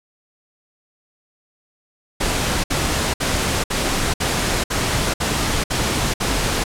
pink noise bursts, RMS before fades -20 dBFS, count 9, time 2.2-6.64 s, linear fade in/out 10 ms, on 440 ms, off 60 ms, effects low-pass 10000 Hz 12 dB/octave

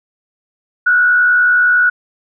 sine tone with frequency modulation, 1465 Hz, F#6, 18 cents flat, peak -8 dBFS, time 0.86-1.9 s, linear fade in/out 10 ms, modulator 70.5 Hz, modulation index 0.53, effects none

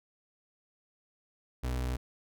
35% pulse tone, 62.5 Hz, B1, 21 cents sharp, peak -29 dBFS, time 1.63-1.97 s, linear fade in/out 10 ms, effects none

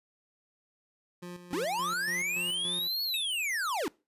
25% pulse tone with tremolo, 176.9 Hz, F3, 23 cents sharp, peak -36 dBFS, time 1.22-2.88 s, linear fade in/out 10 ms, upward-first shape square, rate 3.5 Hz, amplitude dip 60%
square linear two-way sweep, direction up then down, 256.1 to 4417 to 256.1 Hz, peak -30 dBFS, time 1.53-3.88 s, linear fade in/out 0 ms, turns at 3.03 s
square tone with exponential decay, 2611 Hz, E7, 17 cents flat, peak -31 dBFS, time 3.14-3.32 s, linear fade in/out 1 ms, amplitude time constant 37 ms
effects noise-tail reverb RT60 0.3 s tail -24 dB re dry + resampled to 32000 Hz

